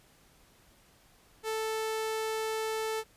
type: tone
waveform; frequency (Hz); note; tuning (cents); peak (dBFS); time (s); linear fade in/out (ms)
sawtooth; 440; A4; 0; -27; 1.43-3.04; 50
effects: pink hiss -62 dBFS RMS until 3.16 s + resampled to 32000 Hz